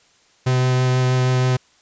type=tone with vibrato; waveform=45% pulse; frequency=127.6 Hz; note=C3; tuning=43 cents flat; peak=-15 dBFS; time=0.46-1.57 s; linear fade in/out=10 ms; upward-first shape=triangle; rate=6.2 Hz; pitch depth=10 cents each way; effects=white hiss -56 dBFS RMS until 1.81 s + resampled to 16000 Hz